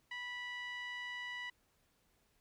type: tone with low-pass filter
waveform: 5% pulse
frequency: 981 Hz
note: B5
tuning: 12 cents flat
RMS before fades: -44 dBFS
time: 0.11-1.5 s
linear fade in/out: 5 ms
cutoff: 2300 Hz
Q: 7.5
effects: pink hiss -75 dBFS RMS until 2.4 s